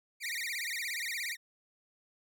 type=tone with vibrato; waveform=sawtooth; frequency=2100 Hz; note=C7; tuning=6 cents sharp; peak=-31 dBFS; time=0.2-1.37 s; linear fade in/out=50 ms; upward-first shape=sine; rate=17 Hz; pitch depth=240 cents each way; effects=none